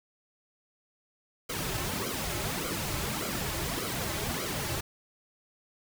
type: noise with flanger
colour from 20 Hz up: pink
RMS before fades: -33 dBFS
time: 1.49-4.81 s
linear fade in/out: 10 ms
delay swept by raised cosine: 1.1 to 4.3 ms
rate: 1.7 Hz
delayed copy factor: -0.75
effects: none